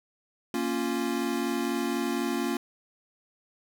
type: chord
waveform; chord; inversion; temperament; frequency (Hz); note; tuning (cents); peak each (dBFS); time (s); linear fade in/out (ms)
square; Bb minor; none; equal; 233.1 / 277.2 / 349.2; Bb3 / Db4 / F4; 0 / 0 / 0; -32; 0.54-2.57; 2
effects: none